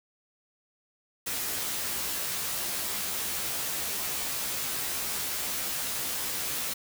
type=noise with comb filter; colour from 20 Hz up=white; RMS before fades=-32 dBFS; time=1.26-6.74 s; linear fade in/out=10 ms; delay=15 ms; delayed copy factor=+0.75; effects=none

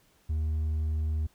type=tone with hard clipping; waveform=sine; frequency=77.78 Hz; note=D#2; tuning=in tune; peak=-27 dBFS; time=0.29-1.27 s; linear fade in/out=10 ms; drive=2 dB; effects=pink hiss -65 dBFS RMS until 1.34 s

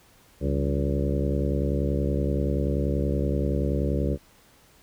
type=harmonic tone with a mistuned harmonic; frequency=70.5 Hz; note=C#2; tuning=30 cents sharp; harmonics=1 / 2 / 3 / 4 / 5 / 6 / 7 / 8; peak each=-26 / -29 / -31 / -32 / -33 / -34 / -34 / -35 dBFS; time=0.4-4.18 s; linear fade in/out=50 ms; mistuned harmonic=3; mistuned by=-96 cents; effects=pink hiss -57 dBFS RMS until 4.82 s

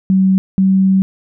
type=tone pair in turn; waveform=sine; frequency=190 / 191.1 Hz; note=F#3 / G3; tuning=+46 / -44 cents; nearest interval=unison; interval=10 cents; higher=second; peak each=-8 dBFS; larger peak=neither; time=0.1-0.38 / 0.58-1.02 s; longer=second; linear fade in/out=0 ms; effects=none

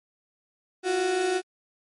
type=tone pair together; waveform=35% pulse; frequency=343.7 / 370 Hz; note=F4 / F#4; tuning=-28 / 0 cents; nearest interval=minor second; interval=128 cents; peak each=-30 / -22 dBFS; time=0.83-1.42 s; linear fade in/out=50 ms; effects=MP3 48 kbps

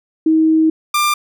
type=tone pair in turn; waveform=sine / sawtooth; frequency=317.8 / 1191.6 Hz; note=D#4 / D6; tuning=+37 / +25 cents; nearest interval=octave + major seventh; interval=2288 cents; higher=second; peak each=-9 dBFS; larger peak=neither; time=0.26-0.7 / 0.94-1.14 s; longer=first; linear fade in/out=5 ms; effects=none

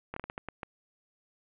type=slowing click train; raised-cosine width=0.5 ms; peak=-22 dBFS; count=8; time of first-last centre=0.14-0.632 s; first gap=24 ms; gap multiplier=1.35; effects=resampled to 8000 Hz + 10-bit

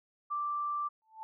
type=tone; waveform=sine; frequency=1174.7 Hz; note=D6; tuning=in tune; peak=-31 dBFS; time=0.3-0.89 s; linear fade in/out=20 ms
type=tone with exponential growth; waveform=sine; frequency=880 Hz; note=A5; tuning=in tune; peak=-37 dBFS; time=1.02-1.23 s; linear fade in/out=0 ms; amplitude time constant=44 ms
effects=none

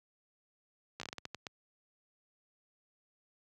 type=slowing click train; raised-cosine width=0.2 ms; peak=-23 dBFS; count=10; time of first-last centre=1-1.468 s; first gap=14 ms; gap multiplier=1.31; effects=high-pass 80 Hz 12 dB/octave

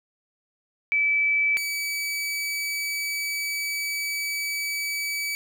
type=tone pair in turn; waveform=sine / sawtooth; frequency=2307 / 2290 Hz; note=D7 / D7; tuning=-31 / -44 cents; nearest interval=unison; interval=13 cents; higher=first; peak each=-19 / -23 dBFS; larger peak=first; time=0.92-1.57 / 1.57-5.35 s; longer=second; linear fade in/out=0 ms; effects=none

